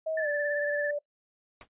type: tone with pitch glide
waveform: sine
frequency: 637 to 584.1 Hz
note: D#5 to D5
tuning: +41 to -10 cents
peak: -28 dBFS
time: 0.06-0.99 s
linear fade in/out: 10 ms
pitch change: -151 cents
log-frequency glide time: 0.21-0.28 s
type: tone with vibrato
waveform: sine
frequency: 1747 Hz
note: A6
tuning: 13 cents flat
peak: -30 dBFS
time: 0.17-0.91 s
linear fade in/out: 5 ms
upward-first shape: sine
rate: 18 Hz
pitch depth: 37 cents each way
type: noise with exponential decay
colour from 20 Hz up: pink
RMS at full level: -41 dBFS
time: 1.61-1.68 s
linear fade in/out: 2 ms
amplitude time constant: 15 ms
effects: noise-tail reverb RT60 0.1 s tail -22 dB re dry + resampled to 8000 Hz